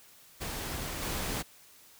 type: noise with level steps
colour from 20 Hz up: pink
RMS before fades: -37 / -34 dBFS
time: 0.4-1.43 s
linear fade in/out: 20 ms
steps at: 1.01 s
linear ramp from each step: 20 ms
effects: white hiss -57 dBFS RMS until 1.99 s